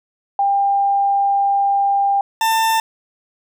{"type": "tone pair in turn", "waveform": ["sine", "40% pulse"], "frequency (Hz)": [797, 894.6], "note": ["G5", "A5"], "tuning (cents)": [28, 28], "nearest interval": "major second", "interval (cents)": 200, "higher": "second", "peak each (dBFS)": -13, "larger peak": "neither", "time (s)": [[0.39, 2.21], [2.41, 2.8]], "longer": "first", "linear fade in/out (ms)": 2, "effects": []}